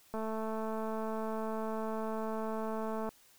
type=click train; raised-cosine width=1 ms; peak=-25 dBFS; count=650; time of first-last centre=0.14-3.09 s; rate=220 Hz; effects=white hiss -63 dBFS RMS until 3.38 s